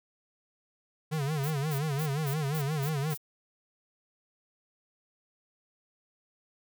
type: tone with vibrato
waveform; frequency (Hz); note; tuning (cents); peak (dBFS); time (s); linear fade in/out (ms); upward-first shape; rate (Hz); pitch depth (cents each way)
square; 146.83; D3; 0; -29; 1.11-3.15; 20; sine; 5.7; 140
type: noise bursts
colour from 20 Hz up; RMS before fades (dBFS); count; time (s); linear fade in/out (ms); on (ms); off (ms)
violet; -40; 7; 1.43-3.176; 10; 78; 200
effects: none